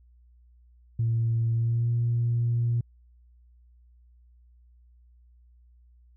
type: tone with pitch glide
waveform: sine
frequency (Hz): 114.8 to 118.16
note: A#2 to A#2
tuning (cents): -26 to +24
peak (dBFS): -21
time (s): 0.99-2.81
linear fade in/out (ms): 5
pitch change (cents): +50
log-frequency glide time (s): 1.54-1.9
effects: tanh soft clip ceiling -18 dBFS + added 60 Hz sine -54 dBFS peak until 6.16 s